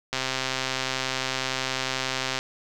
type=click train; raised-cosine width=0.2 ms; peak=-9 dBFS; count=297; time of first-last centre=0.13-2.39 s; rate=131 Hz; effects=none